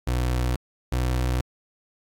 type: tone pair in turn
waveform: 30% pulse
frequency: 61.74 / 62.39 Hz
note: B1 / B1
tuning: 0 / +18 cents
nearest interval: unison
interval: 18 cents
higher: second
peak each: -19 dBFS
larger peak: neither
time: 0.07-0.56 / 0.92-1.41 s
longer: neither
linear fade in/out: 5 ms
effects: AAC 64 kbps